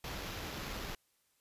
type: noise with sample-and-hold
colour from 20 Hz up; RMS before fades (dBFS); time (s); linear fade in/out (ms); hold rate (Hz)
pink; -42; 0.04-0.95; 2; 8820
effects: white hiss -75 dBFS RMS until 1.4 s + resampled to 32000 Hz